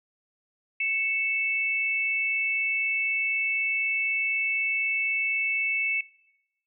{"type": "tone pair together", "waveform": "sine", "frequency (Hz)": [2218, 2638], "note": ["C#7", "E7"], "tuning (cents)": [0, 1], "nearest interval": "minor third", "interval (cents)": 301, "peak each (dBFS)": -27, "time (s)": [0.8, 6.01], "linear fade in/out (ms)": 5, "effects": ["noise-tail reverb RT60 0.9 s tail -21 dB re dry"]}